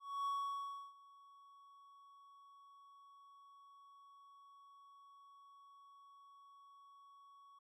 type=tone with ADSR envelope; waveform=triangle; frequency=1118 Hz; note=C#6; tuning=14 cents sharp; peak=-34 dBFS; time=0-7.59 s; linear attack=260 ms; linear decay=670 ms; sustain=-24 dB; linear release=7 ms; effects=none